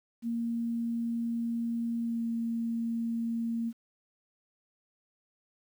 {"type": "tone with pitch glide", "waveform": "sine", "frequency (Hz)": [232.6, 230.6], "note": ["A#3", "A#3"], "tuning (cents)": [-4, -19], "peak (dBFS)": -29, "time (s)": [0.22, 3.73], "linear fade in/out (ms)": 50, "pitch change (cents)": -15, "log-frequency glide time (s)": [2.01, 2.24], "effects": ["10-bit"]}